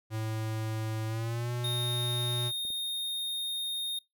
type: tone with pitch glide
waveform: square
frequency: 110 to 121.35 Hz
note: A2 to B2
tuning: 0 to -30 cents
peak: -32 dBFS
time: 0.1-2.52 s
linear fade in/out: 50 ms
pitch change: +170 cents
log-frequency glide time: 1.07-1.52 s
type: tone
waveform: square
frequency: 3691 Hz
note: A#7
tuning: 18 cents flat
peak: -32 dBFS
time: 1.64-3.99 s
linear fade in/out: 5 ms
type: clicks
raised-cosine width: 2 ms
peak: -38 dBFS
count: 2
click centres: 2.651 / 2.704 s
effects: noise-tail reverb RT60 0.2 s tail -25 dB re dry